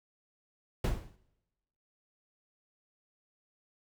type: noise with exponential decay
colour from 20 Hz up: brown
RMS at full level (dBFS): -24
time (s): 0.84-1.16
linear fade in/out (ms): 5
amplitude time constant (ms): 69
effects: noise-tail reverb RT60 1.0 s tail -22 dB re dry